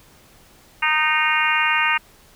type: harmonic tone with a mistuned harmonic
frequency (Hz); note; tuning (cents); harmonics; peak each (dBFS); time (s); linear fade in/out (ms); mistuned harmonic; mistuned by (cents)
308.9; D#4; -12; 3 / 4 / 5 / 6 / 7 / 8 / 9; -24 / -24 / -24 / -24 / -24 / -24 / -24; 0.82-1.98; 10; 8; -17
effects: pink hiss -51 dBFS RMS until 2.35 s